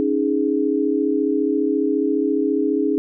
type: chord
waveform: sine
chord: C# suspended second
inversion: none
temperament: just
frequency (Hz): 277.2 / 311.8 / 415.8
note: C#4 / D#4 / G#4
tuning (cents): 0 / +4 / +2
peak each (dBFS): -21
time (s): 0-2.98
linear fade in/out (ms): 0
effects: none